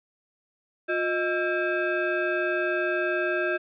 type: tone with frequency modulation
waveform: sine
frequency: 622.3 Hz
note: D#5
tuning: in tune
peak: -23 dBFS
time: 0.88-3.58 s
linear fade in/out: 20 ms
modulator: 979 Hz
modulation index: 1.5
effects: resampled to 8000 Hz + 10-bit